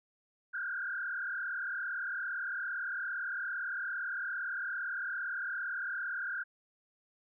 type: tone with frequency modulation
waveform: sine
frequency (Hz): 1513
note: F#6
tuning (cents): +38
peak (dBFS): -34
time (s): 0.53-6.44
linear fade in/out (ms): 20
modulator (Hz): 37.6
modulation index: 2.7
effects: none